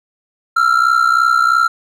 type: ring-modulated tone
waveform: triangle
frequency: 1359 Hz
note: F6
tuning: 48 cents flat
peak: -5 dBFS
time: 0.56-1.68 s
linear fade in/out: 10 ms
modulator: 31.5 Hz
effects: none